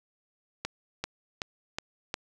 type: accelerating click train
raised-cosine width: 0.2 ms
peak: -14 dBFS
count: 5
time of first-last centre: 0.65-2.141 s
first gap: 390 ms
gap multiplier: 0.97
effects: none